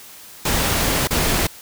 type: noise with dropouts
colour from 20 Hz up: pink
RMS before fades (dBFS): -19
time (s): 0.45-1.47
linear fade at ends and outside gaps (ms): 5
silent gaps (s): 1.074-1.107
effects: white hiss -41 dBFS RMS until 1.61 s